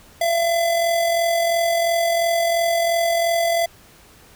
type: tone with amplitude modulation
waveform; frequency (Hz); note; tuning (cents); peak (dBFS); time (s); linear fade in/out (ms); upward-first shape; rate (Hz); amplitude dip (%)
square; 675; E5; +41; -16; 0.21-3.66; 5; sine; 42.9; 35
effects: pink hiss -49 dBFS RMS until 4.35 s